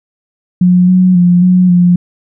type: tone with pitch steps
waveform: sine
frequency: 179.9 / 183.7 / 176.6 / 182.1 / 176.8 Hz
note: F#3 / F#3 / F3 / F#3 / F3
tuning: -48 / -12 / +20 / -27 / +22 cents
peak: -4 dBFS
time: 0.61-1.96 s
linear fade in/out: 5 ms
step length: 270 ms
effects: none